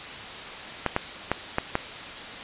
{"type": "clicks", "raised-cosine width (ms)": 0.5, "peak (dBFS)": -7, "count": 5, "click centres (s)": [0.863, 0.964, 1.316, 1.584, 1.754], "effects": ["white hiss -37 dBFS RMS until 2.43 s", "resampled to 8000 Hz"]}